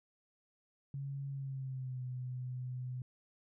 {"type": "tone with pitch glide", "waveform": "sine", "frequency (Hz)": [138.59, 126.36], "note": ["C#3", "B2"], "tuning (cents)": [0, 40], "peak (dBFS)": -38, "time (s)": [0.94, 3.02], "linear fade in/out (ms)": 2, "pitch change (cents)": -160, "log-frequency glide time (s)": [1.29, 2.03], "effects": []}